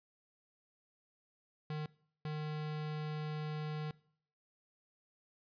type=tone bursts at uneven times; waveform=square; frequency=152.6 Hz; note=D#3; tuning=33 cents flat; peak=-38 dBFS; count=2; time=1.7-1.86 / 2.25-3.91 s; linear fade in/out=2 ms; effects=noise-tail reverb RT60 0.6 s tail -22 dB re dry + resampled to 11025 Hz